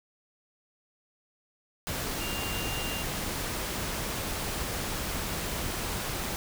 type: tone in noise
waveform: sine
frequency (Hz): 2794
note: F7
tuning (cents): 0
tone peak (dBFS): -37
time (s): 2.21-3.03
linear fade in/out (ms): 0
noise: pink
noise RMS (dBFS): -33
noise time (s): 1.87-6.36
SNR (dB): -7
effects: none